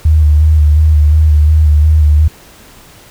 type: tone with vibrato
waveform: sine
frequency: 76.3 Hz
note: D#2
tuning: 33 cents flat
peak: -4 dBFS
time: 0.05-2.28 s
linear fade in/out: 5 ms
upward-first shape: square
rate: 2.8 Hz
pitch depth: 32 cents each way
effects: pink hiss -39 dBFS RMS until 3.1 s